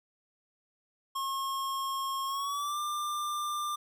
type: tone with pitch glide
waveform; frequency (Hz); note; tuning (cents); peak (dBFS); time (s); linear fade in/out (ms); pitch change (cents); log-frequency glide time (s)
square; 1080 to 1191.4; C#6 to D6; -45 to +24; -32; 1.15-3.76; 10; +169; 2.26-2.79
effects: none